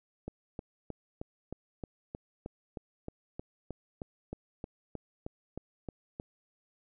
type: click train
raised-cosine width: 2 ms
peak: -25 dBFS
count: 20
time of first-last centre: 0.28-6.199 s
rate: 3.21 Hz
effects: none